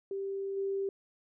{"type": "tone with level steps", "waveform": "sine", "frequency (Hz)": 392, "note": "G4", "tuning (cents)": 0, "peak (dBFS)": [-33, -30], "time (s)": [0.11, 0.89], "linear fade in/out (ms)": 2, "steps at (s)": 0.56, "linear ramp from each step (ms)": 20, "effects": []}